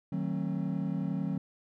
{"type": "chord", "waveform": "triangle", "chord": "D# diminished seventh", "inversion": "none", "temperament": "just", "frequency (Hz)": [155.56, 186.68, 224, 268.8], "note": ["D#3", "F#3", "A3", "C4"], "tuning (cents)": [0, 16, 31, 47], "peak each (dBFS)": [-33, -31, -37, -35], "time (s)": [0.12, 1.38], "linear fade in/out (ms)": 5, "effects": []}